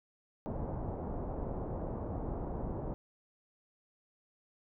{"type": "low-pass noise", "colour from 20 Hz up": "pink", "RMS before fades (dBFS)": -38, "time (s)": [0.46, 2.94], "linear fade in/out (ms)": 0, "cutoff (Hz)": 840, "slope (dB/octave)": 24, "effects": []}